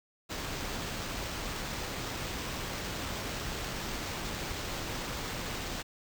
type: noise with sample-and-hold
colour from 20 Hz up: pink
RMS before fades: -37 dBFS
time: 0.29-5.83 s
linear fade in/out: 20 ms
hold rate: 11025 Hz
effects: none